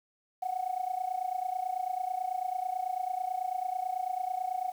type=tone with amplitude modulation; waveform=sine; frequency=740 Hz; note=F#5; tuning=in tune; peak=-26 dBFS; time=0.42-4.72 s; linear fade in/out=10 ms; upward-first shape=sine; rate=29.1 Hz; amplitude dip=85%; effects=tanh soft clip ceiling -22 dBFS + 9-bit